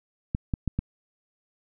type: clicks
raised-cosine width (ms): 5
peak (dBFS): -13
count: 4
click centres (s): 0.349 / 0.538 / 0.677 / 0.79
effects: none